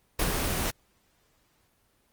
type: noise with ADSR envelope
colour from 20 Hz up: pink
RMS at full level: -25 dBFS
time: 0.19-0.71 s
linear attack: 5 ms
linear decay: 80 ms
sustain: -3 dB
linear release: 10 ms
effects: pink hiss -68 dBFS RMS until 2.12 s + Opus 24 kbps